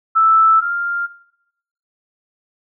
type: tone pair in turn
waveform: sine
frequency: 1318.5 / 1396.9 Hz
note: E6 / F6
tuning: 0 / 0 cents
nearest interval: minor second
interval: 100 cents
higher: second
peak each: -9 / -18 dBFS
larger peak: first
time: 0.15-0.61 / 0.61-1.07 s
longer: neither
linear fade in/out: 20 ms
effects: noise-tail reverb RT60 0.8 s tail -17 dB re dry